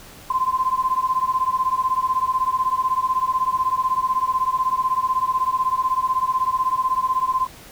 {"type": "beating tone pair", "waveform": "sine", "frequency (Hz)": [1027, 1043], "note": ["C6", "C6"], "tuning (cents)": [-33, -6], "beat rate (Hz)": 16, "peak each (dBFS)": -21, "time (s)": [0.3, 7.47], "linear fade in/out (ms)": 5, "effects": ["pink hiss -43 dBFS RMS until 7.71 s"]}